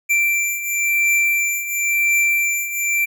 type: beating tone pair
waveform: square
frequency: 2349 / 2349.96 Hz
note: D7 / D7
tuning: 0 / 0 cents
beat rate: 0.96 Hz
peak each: -23 / -18 dBFS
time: 0.09-3.06 s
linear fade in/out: 20 ms
effects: none